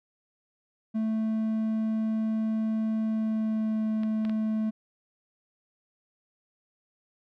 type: tone with pitch glide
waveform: triangle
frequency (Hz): 220 to 217.9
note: A3 to A3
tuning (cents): 0 to -17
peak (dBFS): -23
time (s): 0.94-4.71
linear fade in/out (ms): 20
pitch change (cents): -17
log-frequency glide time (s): 3.04-3.87
type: clicks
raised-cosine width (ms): 0.3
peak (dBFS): -28 / -24 / -26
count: 3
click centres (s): 4.034 / 4.251 / 4.296
effects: none